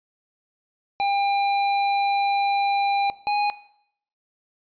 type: tone pair in turn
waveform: square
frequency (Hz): 800 / 825.3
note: G5 / G#5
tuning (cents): +35 / -11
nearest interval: minor second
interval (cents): 54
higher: second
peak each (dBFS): -21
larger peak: neither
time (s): 1-3.1 / 3.27-3.5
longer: first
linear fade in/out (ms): 0
effects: noise-tail reverb RT60 0.7 s tail -17 dB re dry + resampled to 11025 Hz